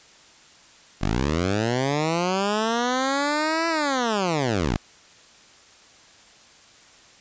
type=linear two-way sweep; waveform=10% pulse; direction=up then down; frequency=44.02 to 335 to 44.02 Hz; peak=-13 dBFS; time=1.01-4.77 s; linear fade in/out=10 ms; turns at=3.68 s; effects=white hiss -51 dBFS RMS until 7.2 s + resampled to 16000 Hz